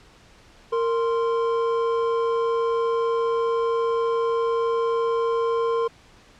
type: tone pair together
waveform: triangle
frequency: 461.6 / 1046.5 Hz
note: A#4 / C6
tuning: -17 / 0 cents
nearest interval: octave + major second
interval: 1417 cents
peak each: -19 / -25 dBFS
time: 0.72-5.88 s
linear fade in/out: 10 ms
effects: pink hiss -52 dBFS RMS until 6.39 s + low-pass 6000 Hz 12 dB/octave